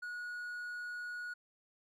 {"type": "tone", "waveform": "triangle", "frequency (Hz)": 1455, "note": "F#6", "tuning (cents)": -29, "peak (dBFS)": -38, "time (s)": [0.02, 1.34], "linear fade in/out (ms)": 10, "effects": []}